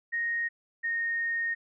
sine tone pair in turn, 1864.7 / 1850.8 Hz, A#6 / A#6, 0 / -13 cents, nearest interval unison, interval 13 cents, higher first, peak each -27 dBFS, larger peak neither, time 0.12-0.49 / 0.83-1.55 s, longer second, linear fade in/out 20 ms, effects none

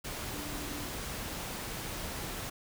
sine tone in noise, 293.7 Hz, D4, in tune, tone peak -43 dBFS, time 0.33-0.86 s, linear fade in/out 10 ms, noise pink, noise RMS -39 dBFS, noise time 0.04-2.5 s, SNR -7 dB, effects none

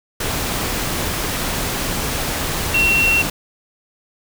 sine tone in noise, 2725 Hz, F7, 43 cents flat, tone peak -13 dBFS, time 2.74-3.22 s, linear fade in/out 5 ms, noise pink, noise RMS -22 dBFS, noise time 0.2-3.3 s, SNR +6 dB, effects none

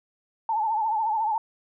sine tone with vibrato, 875 Hz, A5, 10 cents flat, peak -22 dBFS, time 0.49-1.38 s, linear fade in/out 2 ms, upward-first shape triangle, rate 14 Hz, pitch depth 98 cents each way, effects none

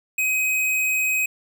square tone, 2525 Hz, D#7, 25 cents sharp, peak -20 dBFS, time 0.18-1.26 s, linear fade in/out 5 ms, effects none

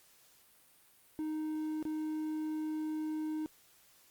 triangle tone with dropouts, 310.3 Hz, D#4, 5 cents flat, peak -32 dBFS, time 1.19-3.46 s, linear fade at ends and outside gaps 0 ms, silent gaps 1.827-1.852 s, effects white hiss -64 dBFS RMS until 4.1 s + Opus 48 kbps

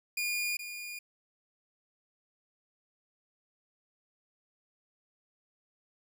sawtooth tone with echo, 2429 Hz, D#7, 42 cents flat, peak -27 dBFS, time 0.17-0.57 s, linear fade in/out 5 ms, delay 420 ms, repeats 1, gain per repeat -9 dB, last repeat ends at 0.99 s, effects none

